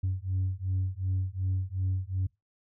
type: beating tone pair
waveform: sine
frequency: 92.6 / 95.3 Hz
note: F#2 / G2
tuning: +2 / -48 cents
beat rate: 2.7 Hz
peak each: -29 dBFS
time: 0.03-2.27 s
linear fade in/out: 10 ms
effects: noise-tail reverb RT60 0.2 s tail -24 dB re dry + tanh soft clip ceiling -23 dBFS